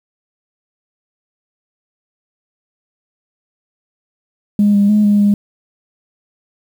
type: tone with pitch steps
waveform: sine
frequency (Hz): 205.8 / 202.1 / 210.6 / 205.7 / 204.1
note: G#3 / G#3 / G#3 / G#3 / G#3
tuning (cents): -16 / -47 / +24 / -16 / -30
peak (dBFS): -7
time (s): 4.59-5.34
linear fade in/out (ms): 2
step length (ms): 150
effects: tanh soft clip ceiling -4 dBFS + 7-bit